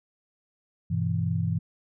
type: chord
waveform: sine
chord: E minor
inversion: first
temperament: equal with one note detuned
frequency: 99.48 / 123.47 / 164.81 Hz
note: G2 / B2 / E3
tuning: +26 / 0 / 0 cents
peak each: -28 / -30 / -27 dBFS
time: 0.9-1.59 s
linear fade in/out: 10 ms
effects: none